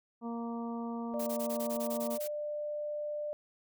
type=harmonic tone; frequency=233.1 Hz; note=A#3; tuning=in tune; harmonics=1 / 2 / 3 / 4 / 5; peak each=-36 / -44 / -46 / -46 / -49 dBFS; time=0.21-2.19 s; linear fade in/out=50 ms
type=tone; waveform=sine; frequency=595 Hz; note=D5; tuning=22 cents sharp; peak=-34 dBFS; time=1.14-3.33 s; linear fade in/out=0 ms
type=noise bursts; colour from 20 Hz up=blue; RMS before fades=-42 dBFS; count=11; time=1.19-2.279 s; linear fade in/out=10 ms; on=79 ms; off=22 ms
effects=none